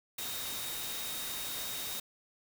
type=tone in noise; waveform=sine; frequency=3729 Hz; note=A#7; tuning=in tune; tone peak=-43 dBFS; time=0.18-2 s; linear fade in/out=5 ms; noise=white; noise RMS=-39 dBFS; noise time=0.18-2 s; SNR=-7 dB; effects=none